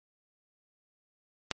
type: click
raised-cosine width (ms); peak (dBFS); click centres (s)
0.2; -11; 1.513
effects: MP3 48 kbps